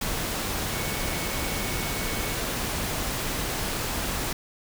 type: tone in noise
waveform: sine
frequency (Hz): 2217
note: C#7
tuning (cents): 0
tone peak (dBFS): -39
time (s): 0.71-2.34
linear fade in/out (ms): 5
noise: pink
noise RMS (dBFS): -29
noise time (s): 0.01-4.33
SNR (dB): -13
effects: none